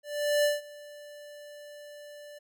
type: tone with ADSR envelope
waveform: square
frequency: 587.3 Hz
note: D5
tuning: in tune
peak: -22 dBFS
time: 0.03-2.39 s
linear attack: 410 ms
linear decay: 170 ms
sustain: -23 dB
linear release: 12 ms
effects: none